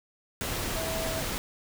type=tone in noise; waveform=sine; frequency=650 Hz; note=E5; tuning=24 cents flat; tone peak=-34 dBFS; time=0.76-1.21 s; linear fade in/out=0 ms; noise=pink; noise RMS=-32 dBFS; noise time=0.41-1.38 s; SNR=-5 dB; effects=none